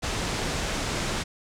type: low-pass noise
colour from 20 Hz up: pink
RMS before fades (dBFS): -29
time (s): 0.02-1.24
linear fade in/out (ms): 20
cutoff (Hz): 8200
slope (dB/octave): 24
effects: none